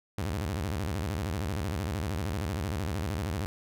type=tone with vibrato; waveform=sawtooth; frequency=87.31 Hz; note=F2; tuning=in tune; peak=-26 dBFS; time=0.18-3.46 s; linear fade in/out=0 ms; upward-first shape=square; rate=13 Hz; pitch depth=280 cents each way; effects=none